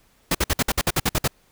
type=noise bursts; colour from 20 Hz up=pink; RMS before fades=-20 dBFS; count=11; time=0.31-1.278 s; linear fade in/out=5 ms; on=38 ms; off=55 ms; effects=pink hiss -60 dBFS RMS until 1.51 s